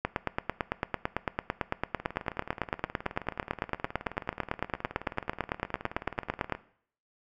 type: two click trains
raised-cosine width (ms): 0.5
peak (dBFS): -23 / -12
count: 87 / 59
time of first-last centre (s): 2-6.55 / 0.05-6.523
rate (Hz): 18.9 / 8.96
effects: noise-tail reverb RT60 0.6 s tail -18 dB re dry